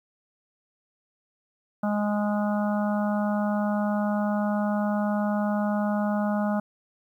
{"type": "harmonic tone", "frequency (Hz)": 207.7, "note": "G#3", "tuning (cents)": 0, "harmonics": [1, 3, 4, 5, 6, 7], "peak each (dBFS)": [-24, -30, -33, -40, -37, -39], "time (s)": [1.83, 6.6], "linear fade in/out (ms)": 5, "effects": ["10-bit"]}